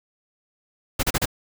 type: noise bursts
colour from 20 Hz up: pink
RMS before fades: -21 dBFS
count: 4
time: 0.99-1.257 s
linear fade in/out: 10 ms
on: 42 ms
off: 33 ms
effects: none